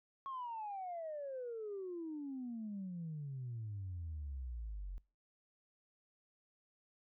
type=exponential sweep; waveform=sine; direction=down; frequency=1102 to 43.94 Hz; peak=-40 dBFS; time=0.26-4.98 s; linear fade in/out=0 ms; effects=noise-tail reverb RT60 0.3 s tail -24 dB re dry + tanh soft clip ceiling -37 dBFS